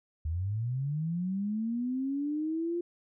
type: linear sweep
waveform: sine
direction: up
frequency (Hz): 74.8 to 350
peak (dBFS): -29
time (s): 0.25-2.81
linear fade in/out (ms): 5
effects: none